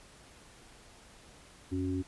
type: harmonic tone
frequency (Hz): 92.5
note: F#2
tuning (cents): 0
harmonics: 1 / 3 / 4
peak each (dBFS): -35 / -32 / -40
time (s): 1.71-2.03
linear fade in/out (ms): 20
effects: pink hiss -56 dBFS RMS until 2.07 s + resampled to 24000 Hz